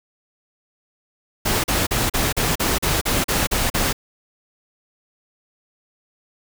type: noise bursts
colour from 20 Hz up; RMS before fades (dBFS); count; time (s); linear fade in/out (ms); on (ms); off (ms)
pink; -20; 11; 1.45-3.93; 10; 190; 39
effects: none